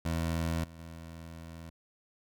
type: tone with level steps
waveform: 20% pulse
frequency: 82.41 Hz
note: E2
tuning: in tune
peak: -25 / -43 / -39 dBFS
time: 0.05-1.7 s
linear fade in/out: 5 ms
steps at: 0.64 / 0.79 s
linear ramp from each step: 2 ms
effects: none